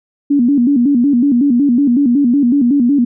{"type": "tone with vibrato", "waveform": "sine", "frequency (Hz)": 261.6, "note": "C4", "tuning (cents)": 0, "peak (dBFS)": -8, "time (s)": [0.3, 3.05], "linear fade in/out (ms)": 10, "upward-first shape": "square", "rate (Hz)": 5.4, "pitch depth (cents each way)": 150, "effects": []}